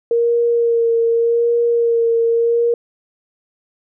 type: tone with vibrato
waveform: sine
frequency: 466.2 Hz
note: A#4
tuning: in tune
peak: -12 dBFS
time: 0.11-2.74 s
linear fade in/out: 2 ms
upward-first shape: sine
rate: 0.85 Hz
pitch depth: 20 cents each way
effects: none